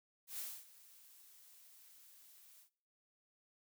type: noise with ADSR envelope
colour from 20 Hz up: blue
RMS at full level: -43 dBFS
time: 0.27-2.7 s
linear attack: 110 ms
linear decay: 260 ms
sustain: -19 dB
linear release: 100 ms
effects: noise-tail reverb RT60 0.6 s tail -22 dB re dry